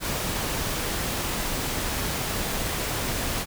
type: noise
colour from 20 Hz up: pink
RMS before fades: -28 dBFS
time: 0-3.46 s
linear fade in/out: 50 ms
effects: none